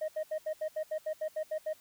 sine tone bursts, 622.3 Hz, D#5, in tune, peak -28 dBFS, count 12, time 0.01-1.733 s, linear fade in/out 10 ms, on 73 ms, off 77 ms, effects tanh soft clip ceiling -30 dBFS + white hiss -61 dBFS RMS until 1.8 s

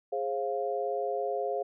sine chord, F minor, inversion first, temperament equal with one note detuned, 415.3 / 533.9 / 698.5 Hz, Ab4 / C5 / F5, 0 / +35 / 0 cents, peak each -33 dBFS, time 0.12-1.63 s, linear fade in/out 10 ms, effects none

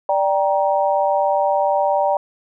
sine chord, G minor, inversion second, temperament just, 588 / 784 / 940.8 Hz, D5 / G5 / Bb5, +2 / 0 / +16 cents, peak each -18 / -19 / -21 dBFS, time 0.09-2.17 s, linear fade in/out 2 ms, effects none

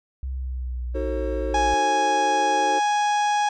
sine exponential sweep, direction down, 66.1 to 54.7 Hz, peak -26 dBFS, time 0.23-1.74 s, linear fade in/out 0 ms
triangle chord, D# diminished seventh, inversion none, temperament just, 311.1 / 373.4 / 448 / 537.6 Hz, D#4 / F#4 / A4 / C5, 0 / +16 / +31 / +47 cents, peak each -30 / -30 / -30 / -27 dBFS, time 0.94-2.8 s, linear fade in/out 20 ms
harmonic tone, 831 Hz, G#5, 1 cent sharp, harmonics 1 / 2 / 3 / 4 / 5 / 6 / 7 / 8 / 9 / 10, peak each -19 / -30 / -35 / -35 / -45 / -43 / -38 / -47 / -49 / -50 dBFS, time 1.54-3.49 s, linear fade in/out 5 ms
effects none

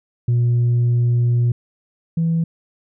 sine tone pair in turn, 120.2 / 164.99 Hz, B2 / E3, -46 / +2 cents, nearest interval perfect fourth, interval 548 cents, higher second, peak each -11 / -14 dBFS, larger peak first, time 0.28-1.52 / 2.17-2.44 s, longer first, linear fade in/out 5 ms, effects tanh soft clip ceiling -12 dBFS

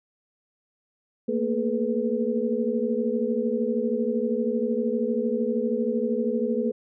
sine tone cluster, 224.9 / 237.7 / 426.2 / 492.9 Hz, A3 / A#3 / G#4 / B4, +38 / +34 / +45 / -3 cents, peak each -28 dBFS, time 1.28-6.72 s, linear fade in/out 10 ms, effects none

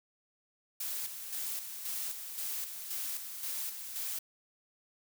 blue noise with tremolo, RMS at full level -37 dBFS, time 0.8-4.19 s, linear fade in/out 5 ms, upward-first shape square, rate 1.9 Hz, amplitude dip 50%, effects none

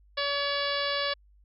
harmonic tone, 568 Hz, C#5, 42 cents sharp, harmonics 1 / 2 / 3 / 4 / 5 / 6 / 7 / 8 / 9, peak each -32 / -34 / -34 / -38 / -38 / -35 / -37 / -37 / -41 dBFS, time 0.17-1.14 s, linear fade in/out 10 ms, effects added 50 Hz sine -56 dBFS peak until 1.44 s

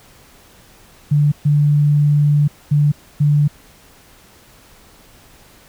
sine tone bursts at uneven times, 146.83 Hz, D3, in tune, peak -10 dBFS, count 4, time 1.11-1.32 / 1.45-2.48 / 2.71-2.92 / 3.2-3.48 s, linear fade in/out 10 ms, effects pink hiss -47 dBFS RMS until 5.68 s

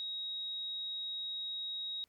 sine tone, 3791 Hz, A#7, 28 cents sharp, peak -37 dBFS, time 0-2.04 s, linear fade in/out 0 ms, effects pink hiss -75 dBFS RMS until 2.08 s

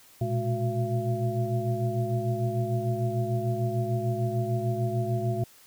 sine tone cluster, 116.8 / 123.5 / 210.7 / 364.8 / 677 Hz, A#2 / B2 / G#3 / F#4 / E5, +4 / 0 / +25 / -24 / +46 cents, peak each -28 / -31 / -36 / -33 / -33 dBFS, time 0.21-5.44 s, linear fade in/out 5 ms, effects white hiss -55 dBFS RMS until 5.66 s

